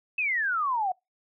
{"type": "exponential sweep", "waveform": "sine", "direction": "down", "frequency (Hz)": [2644, 717], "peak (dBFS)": -24, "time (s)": [0.18, 0.92], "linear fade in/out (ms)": 5, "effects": ["noise-tail reverb RT60 0.2 s tail -26 dB re dry"]}